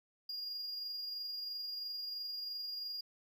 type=tone with amplitude modulation; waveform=triangle; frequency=4836 Hz; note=D8; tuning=50 cents sharp; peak=-37 dBFS; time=0.29-3.01 s; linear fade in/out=5 ms; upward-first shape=sine; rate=23 Hz; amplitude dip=30%; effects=none